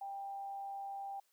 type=tone with amplitude modulation; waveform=sine; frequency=791 Hz; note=G5; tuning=15 cents sharp; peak=-39 dBFS; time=0.01-1.2 s; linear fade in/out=5 ms; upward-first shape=sine; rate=168 Hz; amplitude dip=25%; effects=white hiss -75 dBFS RMS until 1.32 s + high-pass 400 Hz 12 dB/octave